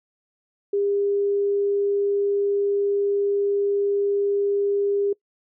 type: tone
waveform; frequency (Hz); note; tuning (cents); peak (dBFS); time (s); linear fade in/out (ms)
sine; 402.8; G4; +47; -19; 0.73-5.13; 5
effects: noise-tail reverb RT60 0.1 s tail -23 dB re dry